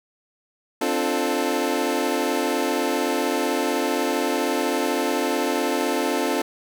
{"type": "chord", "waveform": "25% pulse", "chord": "D minor seventh", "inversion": "third", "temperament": "equal with one note detuned", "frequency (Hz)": [261.6, 297.4, 349.2, 440], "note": ["C4", "D4", "F4", "A4"], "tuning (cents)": [0, 22, 0, 0], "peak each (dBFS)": -23, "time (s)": [0.81, 6.42], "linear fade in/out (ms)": 5, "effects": []}